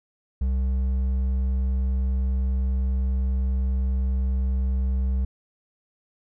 triangle tone with hard clipping, 65 Hz, C2, 11 cents flat, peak -22 dBFS, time 0.41-5.25 s, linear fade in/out 5 ms, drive 8 dB, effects none

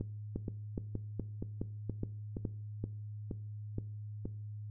two click trains, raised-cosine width 3 ms, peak -24 / -22 dBFS, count 10 / 6, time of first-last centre 0.01-4.255 / 0.36-2.452 s, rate 2.12 / 2.39 Hz, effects noise-tail reverb RT60 0.5 s tail -18 dB re dry + added 105 Hz sine -41 dBFS peak until 4.7 s

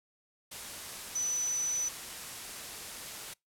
sine tone in noise, 5990 Hz, F#8, 20 cents sharp, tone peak -29 dBFS, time 1.15-1.89 s, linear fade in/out 10 ms, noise white, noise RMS -42 dBFS, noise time 0.51-3.34 s, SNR +10 dB, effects noise-tail reverb RT60 0.2 s tail -26 dB re dry + low-pass 12000 Hz 12 dB/octave

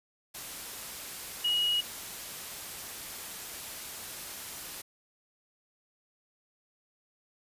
sine tone in noise, 2900 Hz, F#7, 35 cents flat, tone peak -25 dBFS, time 1.44-1.81 s, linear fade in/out 10 ms, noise white, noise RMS -41 dBFS, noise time 0.34-4.82 s, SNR +13 dB, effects resampled to 32000 Hz

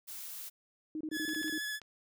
blue noise, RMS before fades -44 dBFS, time 0.07-0.5 s, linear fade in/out 20 ms
sine tone bursts, 311.1 Hz, D#4, in tune, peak -35 dBFS, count 8, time 0.95-1.581 s, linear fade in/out 2 ms, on 57 ms, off 25 ms
sawtooth tone with vibrato, 1706 Hz, G#6, 46 cents sharp, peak -32 dBFS, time 1.11-1.8 s, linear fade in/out 50 ms, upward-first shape square, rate 14 Hz, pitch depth 15 cents each way
clicks, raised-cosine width 0.2 ms, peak -33 dBFS, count 5, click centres 1.292 / 1.347 / 1.431 / 1.481 / 1.817 s
effects none

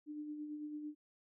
sine tone with tremolo, 299.6 Hz, D4, 35 cents sharp, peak -40 dBFS, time 0.06-0.95 s, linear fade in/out 50 ms, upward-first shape sine, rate 9 Hz, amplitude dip 40%, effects none

